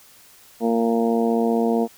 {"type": "harmonic tone", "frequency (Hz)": 115.4, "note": "A#2", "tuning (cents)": -17, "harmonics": [2, 3, 4, 5, 6, 7, 8], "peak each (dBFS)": [-20, -27, -22, -35, -26, -35, -34], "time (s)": [0.6, 1.88], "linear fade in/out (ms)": 50, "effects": ["white hiss -50 dBFS RMS until 1.97 s"]}